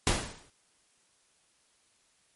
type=noise with exponential decay; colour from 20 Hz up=pink; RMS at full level=-23 dBFS; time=0.07-0.5 s; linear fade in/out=1 ms; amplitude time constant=92 ms; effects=white hiss -68 dBFS RMS until 2.35 s + MP3 48 kbps